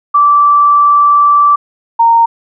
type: tone pair in turn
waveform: sine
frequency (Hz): 1164 / 923.9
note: D6 / A#5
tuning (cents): -16 / -16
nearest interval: major third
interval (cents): 400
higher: first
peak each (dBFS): -4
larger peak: neither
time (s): 0.14-1.56 / 1.99-2.26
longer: first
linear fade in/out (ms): 10
effects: none